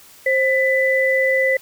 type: tone pair together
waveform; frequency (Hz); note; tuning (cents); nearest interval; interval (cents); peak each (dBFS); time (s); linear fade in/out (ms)
sine; 528.1 / 1994; C5 / B6; +16 / +16; octave + major seventh; 2300; -17; 0.26-1.57; 5
effects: white hiss -46 dBFS RMS until 1.61 s